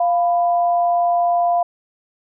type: tone pair together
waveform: sine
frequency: 696.3 / 993 Hz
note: F5 / B5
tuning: -5 / +9 cents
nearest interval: tritone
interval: 614 cents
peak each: -14 / -26 dBFS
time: 0-1.63 s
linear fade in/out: 5 ms
effects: none